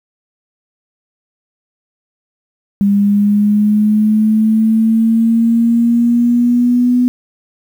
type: linear sweep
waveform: sine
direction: up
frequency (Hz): 200 to 248.4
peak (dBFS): -8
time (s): 2.81-7.08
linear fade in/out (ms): 0
effects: 7-bit